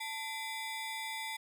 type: ring-modulated tone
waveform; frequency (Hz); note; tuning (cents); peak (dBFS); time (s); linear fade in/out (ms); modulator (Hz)
25% pulse; 1457; F#6; -27; -31; 0-1.37; 10; 572
effects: none